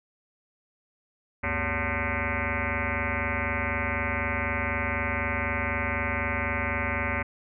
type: tone with frequency modulation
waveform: sine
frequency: 1052 Hz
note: C6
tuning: 9 cents sharp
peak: -25 dBFS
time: 1.43-7.23 s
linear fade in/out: 10 ms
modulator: 160 Hz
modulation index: 7.9
effects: none